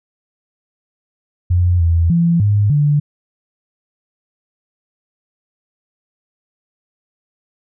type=tone with pitch steps; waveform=sine; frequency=88.7 / 83.8 / 169.5 / 103.1 / 146.5 Hz; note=F2 / E2 / E3 / G#2 / D3; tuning=+27 / +29 / +49 / -12 / -4 cents; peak=-10 dBFS; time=1.5-3 s; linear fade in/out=10 ms; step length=300 ms; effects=none